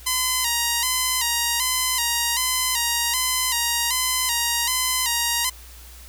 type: tone with vibrato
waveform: 5% pulse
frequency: 980 Hz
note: B5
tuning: 14 cents flat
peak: -8 dBFS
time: 0.06-5.5 s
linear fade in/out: 10 ms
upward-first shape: square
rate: 1.3 Hz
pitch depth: 70 cents each way
effects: added 60 Hz sine -42 dBFS peak until 6.08 s + white hiss -46 dBFS RMS until 6.08 s